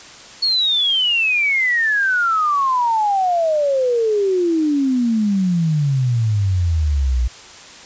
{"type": "exponential sweep", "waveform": "sine", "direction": "down", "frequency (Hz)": [4401, 58.27], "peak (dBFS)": -14, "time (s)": [0.42, 7.28], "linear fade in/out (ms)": 10, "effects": ["white hiss -39 dBFS RMS until 7.85 s", "resampled to 16000 Hz"]}